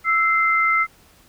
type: tone pair together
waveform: sine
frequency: 1321 / 2077 Hz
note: E6 / C7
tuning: +3 / -13 cents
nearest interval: minor sixth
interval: 784 cents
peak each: -18 dBFS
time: 0.04-0.87 s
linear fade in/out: 50 ms
effects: pink hiss -53 dBFS RMS until 1.28 s